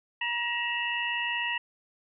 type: tone cluster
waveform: sine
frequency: 953 / 1899 / 2682 / 2878 Hz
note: A#5 / A#6 / E7 / F#7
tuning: +38 / +32 / +29 / -49 cents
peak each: -35 / -31 / -33 / -35 dBFS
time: 0.21-1.58 s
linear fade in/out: 5 ms
effects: none